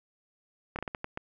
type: slowing click train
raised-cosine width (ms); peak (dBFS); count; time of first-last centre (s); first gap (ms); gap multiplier
0.5; -19; 7; 0.76-1.174; 28; 1.36
effects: none